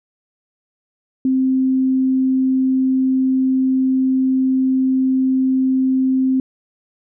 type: tone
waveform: sine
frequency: 261.6 Hz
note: C4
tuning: in tune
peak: -13 dBFS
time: 1.25-6.4 s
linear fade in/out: 2 ms
effects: none